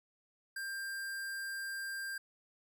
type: tone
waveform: square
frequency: 1590 Hz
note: G6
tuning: 24 cents sharp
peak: -39 dBFS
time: 0.56-2.18 s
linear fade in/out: 5 ms
effects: none